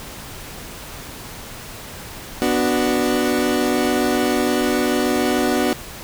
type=chord; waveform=30% pulse; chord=B minor; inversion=none; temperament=equal; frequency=246.9 / 293.7 / 370 Hz; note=B3 / D4 / F#4; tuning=0 / 0 / 0 cents; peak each=-18 / -19 / -19 dBFS; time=2.42-5.73 s; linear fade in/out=0 ms; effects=pink hiss -35 dBFS RMS until 6.03 s